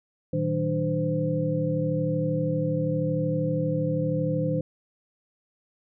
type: tone cluster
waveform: sine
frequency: 116.2 / 157.1 / 189.8 / 298.8 / 514 Hz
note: A#2 / D#3 / F#3 / D4 / C5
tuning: -5 / +17 / +44 / +30 / -31 cents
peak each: -33 / -26 / -35 / -31 / -28 dBFS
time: 0.33-4.61 s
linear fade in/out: 5 ms
effects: none